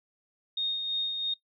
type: tone with tremolo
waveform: sine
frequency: 3700 Hz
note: A#7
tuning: 14 cents flat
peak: -26 dBFS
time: 0.57-1.34 s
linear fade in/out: 5 ms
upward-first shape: sine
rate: 3 Hz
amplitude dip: 40%
effects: noise-tail reverb RT60 0.1 s tail -20 dB re dry